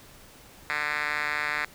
5% pulse tone with band-pass filter, 149.2 Hz, D3, 28 cents sharp, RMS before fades -29 dBFS, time 0.7-1.65 s, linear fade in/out 0 ms, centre 2100 Hz, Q 2.4, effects pink hiss -51 dBFS RMS until 1.74 s

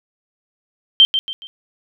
sine tone with echo, 3136 Hz, G7, in tune, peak -5 dBFS, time 1-1.05 s, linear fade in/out 0 ms, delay 140 ms, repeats 3, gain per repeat -9 dB, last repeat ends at 1.47 s, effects none

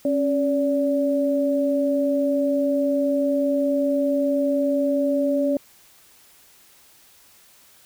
sine tone pair together, 275.2 / 575 Hz, C#4 / D5, -12 / -37 cents, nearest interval octave + minor second, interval 1275 cents, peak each -21 dBFS, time 0.05-5.57 s, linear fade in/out 2 ms, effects white hiss -53 dBFS RMS until 7.85 s

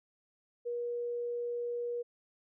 sine tone, 478.9 Hz, A#4, 47 cents sharp, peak -33 dBFS, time 0.65-2.03 s, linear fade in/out 20 ms, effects none

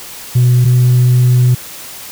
sine tone pair in turn, 123.8 / 124.66 Hz, B2 / B2, +5 / +17 cents, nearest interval unison, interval 12 cents, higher second, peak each -4 dBFS, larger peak neither, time 0.35-0.65 / 0.65-1.55 s, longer second, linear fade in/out 10 ms, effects tanh soft clip ceiling -4 dBFS + white hiss -30 dBFS RMS until 2.11 s

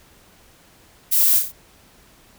violet noise with echo, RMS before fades -17 dBFS, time 1.11-1.4 s, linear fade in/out 20 ms, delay 31 ms, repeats 4, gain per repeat -5 dB, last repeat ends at 1.524 s, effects pink hiss -52 dBFS RMS until 2.38 s

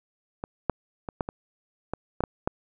clicks, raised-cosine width 1 ms, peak -18 / -8 / -19 / -12 / -18 / -15 / -13 / -9 / -10 dBFS, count 9, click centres 0.439 / 0.697 / 1.088 / 1.208 / 1.289 / 1.936 / 2.206 / 2.238 / 2.475 s, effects none

